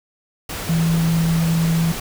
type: tone in noise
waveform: sine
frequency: 164.81 Hz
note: E3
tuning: in tune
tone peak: -15 dBFS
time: 0.69-1.92 s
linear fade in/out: 5 ms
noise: pink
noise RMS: -28 dBFS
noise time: 0.49-2 s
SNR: +10 dB
effects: none